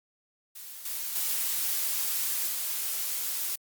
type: noise with level steps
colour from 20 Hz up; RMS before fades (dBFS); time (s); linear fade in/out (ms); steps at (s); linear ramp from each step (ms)
blue; -43 / -34 / -29 / -31; 0.55-3.56; 10; 0.85 / 1.15 / 2.48; 5
effects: Opus 48 kbps